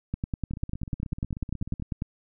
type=two click trains; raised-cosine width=5 ms; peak=-24 / -16 dBFS; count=22 / 20; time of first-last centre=0.51-1.798 / 0.14-2.021 s; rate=16.3 / 10.1 Hz; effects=none